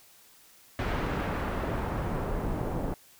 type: noise with low-pass filter sweep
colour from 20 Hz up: pink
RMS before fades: -31 dBFS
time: 0.79-2.94 s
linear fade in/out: 0 ms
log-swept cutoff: 2100 to 710 Hz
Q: 0.76
effects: white hiss -57 dBFS RMS until 3.19 s